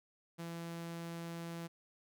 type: tone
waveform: sawtooth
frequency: 168.2 Hz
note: E3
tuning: 35 cents sharp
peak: -38 dBFS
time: 0.38-1.68 s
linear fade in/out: 20 ms
effects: none